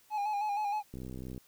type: tone with vibrato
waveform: triangle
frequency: 830.6 Hz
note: G#5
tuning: in tune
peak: -28 dBFS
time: 0.1-0.83 s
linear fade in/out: 50 ms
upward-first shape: square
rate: 6.4 Hz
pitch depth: 43 cents each way
type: click train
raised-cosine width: 3 ms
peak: -30 dBFS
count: 29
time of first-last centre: 0.94-1.378 s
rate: 63.9 Hz
effects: white hiss -64 dBFS RMS until 1.47 s